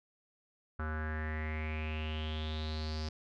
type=tone with low-pass filter sweep; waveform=square; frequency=77.78 Hz; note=D#2; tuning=in tune; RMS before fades=-37 dBFS; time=0.79-3.09 s; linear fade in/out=5 ms; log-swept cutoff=1400 to 5000 Hz; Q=7.1; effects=none